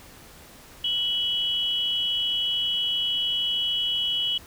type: tone pair together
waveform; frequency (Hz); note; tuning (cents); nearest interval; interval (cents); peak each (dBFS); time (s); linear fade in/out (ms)
sine; 2963 / 3296; F#7 / G#7; +2 / -14; major second; 184; -24 / -28; 0.84-4.38; 5
effects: pink hiss -48 dBFS RMS until 4.46 s